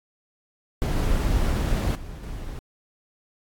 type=noise with level steps; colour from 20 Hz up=brown; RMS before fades=-22 / -37 / -34 dBFS; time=0.82-2.59 s; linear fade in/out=0 ms; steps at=1.95 / 2.23 s; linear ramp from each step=2 ms; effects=AAC 64 kbps